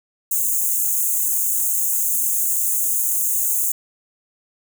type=high-pass noise; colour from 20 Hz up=white; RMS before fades=-20 dBFS; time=0.31-3.72 s; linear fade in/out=5 ms; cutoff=6400 Hz; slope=96 dB/octave; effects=none